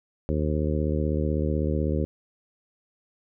harmonic tone, 76 Hz, D#2, 40 cents flat, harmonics 1 / 2 / 3 / 4 / 5 / 6 / 7, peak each -26 / -29 / -31 / -32 / -33 / -34 / -34 dBFS, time 0.29-2.05 s, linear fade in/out 0 ms, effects none

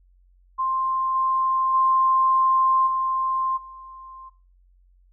sine tone with level steps, 1051 Hz, C6, 7 cents sharp, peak -21 / -19 / -16 / -21 / -39 dBFS, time 0.58-4.3 s, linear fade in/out 20 ms, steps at 1.14 / 1.73 / 2.86 / 3.56 s, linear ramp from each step 20 ms, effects noise-tail reverb RT60 0.4 s tail -19 dB re dry + added 45 Hz sine -54 dBFS peak until 5.12 s

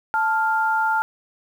sine tone pair together, 880 / 1396.9 Hz, A5 / F6, 0 / 0 cents, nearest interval minor sixth, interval 800 cents, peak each -20 / -21 dBFS, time 0.14-1.02 s, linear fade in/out 0 ms, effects 8-bit

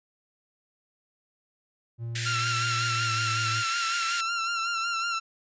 triangle tone with pitch glide, 116.54 to 111.73 Hz, A#2 to A2, 0 to +27 cents, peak -29 dBFS, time 1.98-3.64 s, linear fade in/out 50 ms, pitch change -73 cents, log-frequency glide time 2.89-3.16 s
pink high-pass noise, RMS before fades -32 dBFS, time 2.15-4.21 s, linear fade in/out 5 ms, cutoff 1500 Hz, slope 96 dB/octave
sawtooth tone with vibrato, 1366 Hz, F6, 39 cents flat, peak -23 dBFS, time 2.25-5.2 s, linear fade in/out 20 ms, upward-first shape sine, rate 5.4 Hz, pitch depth 42 cents each way
effects resampled to 16000 Hz

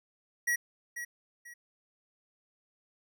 square tone with echo, 1915 Hz, A#6, 46 cents sharp, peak -27 dBFS, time 0.47-0.56 s, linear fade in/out 10 ms, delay 490 ms, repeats 2, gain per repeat -10 dB, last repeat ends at 1.54 s, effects none

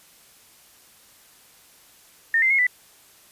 sine tone with pitch steps, 1824 / 2079 / 2164 / 1985 Hz, A#6 / C7 / C#7 / B6, -38 / -12 / -42 / +8 cents, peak -16 dBFS, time 2.34-2.668 s, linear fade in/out 2 ms, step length 82 ms, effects white hiss -53 dBFS RMS until 3.31 s + resampled to 32000 Hz

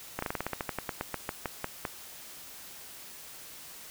slowing click train, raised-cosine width 0.5 ms, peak -16 dBFS, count 18, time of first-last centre 0.19-1.852 s, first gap 34 ms, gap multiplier 1.12, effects white hiss -47 dBFS RMS until 3.9 s

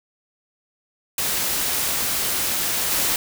white noise with level steps, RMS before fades -23 / -21 dBFS, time 1.18-3.16 s, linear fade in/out 2 ms, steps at 2.91 s, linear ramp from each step 2 ms, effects none

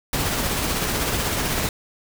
pink noise with tremolo, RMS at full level -22 dBFS, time 0.13-1.69 s, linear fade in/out 2 ms, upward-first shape triangle, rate 16 Hz, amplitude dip 35%, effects none

